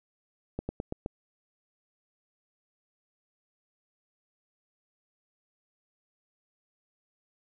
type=slowing click train; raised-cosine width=2 ms; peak=-19 dBFS; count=5; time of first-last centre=0.59-1.061 s; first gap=100 ms; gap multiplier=1.11; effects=none